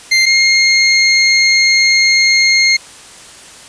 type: tone pair in turn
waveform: 25% pulse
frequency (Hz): 2095 / 2134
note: C7 / C7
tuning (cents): +2 / +34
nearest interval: unison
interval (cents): 32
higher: second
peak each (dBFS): -4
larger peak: neither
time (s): 0.11-0.26 / 0.26-2.77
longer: second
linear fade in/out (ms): 10
effects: white hiss -36 dBFS RMS until 3.68 s + resampled to 22050 Hz